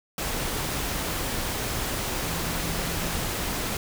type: tone in noise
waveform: sine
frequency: 167 Hz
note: E3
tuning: 23 cents sharp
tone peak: -36 dBFS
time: 2.23-3.28 s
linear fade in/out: 2 ms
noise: pink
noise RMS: -29 dBFS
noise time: 0.18-3.77 s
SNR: -10 dB
effects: none